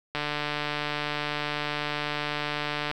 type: click train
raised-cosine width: 0.3 ms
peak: -13 dBFS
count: 410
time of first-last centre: 0.15-2.914 s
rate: 148 Hz
effects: 9-bit